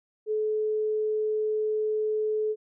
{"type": "tone", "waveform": "sine", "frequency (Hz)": 430, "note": "A4", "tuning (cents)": -40, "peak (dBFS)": -24, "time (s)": [0.26, 2.56], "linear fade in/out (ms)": 50, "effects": []}